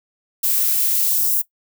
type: noise with high-pass filter sweep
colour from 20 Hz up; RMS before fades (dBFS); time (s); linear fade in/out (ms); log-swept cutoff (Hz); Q
violet; -18; 0.43-1.42; 10; 250 to 9700; 0.83
effects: noise-tail reverb RT60 0.1 s tail -18 dB re dry